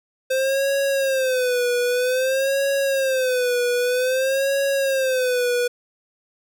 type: tone with vibrato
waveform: square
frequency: 519 Hz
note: C5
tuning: 14 cents flat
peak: -19 dBFS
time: 0.3-5.68 s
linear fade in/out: 10 ms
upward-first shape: sine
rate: 0.52 Hz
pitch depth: 110 cents each way
effects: none